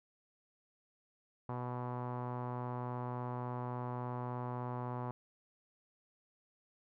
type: tone with low-pass filter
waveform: sawtooth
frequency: 123.47 Hz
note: B2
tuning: in tune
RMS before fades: -40 dBFS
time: 1.49-5.11 s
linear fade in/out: 0 ms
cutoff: 990 Hz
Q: 3.5
effects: none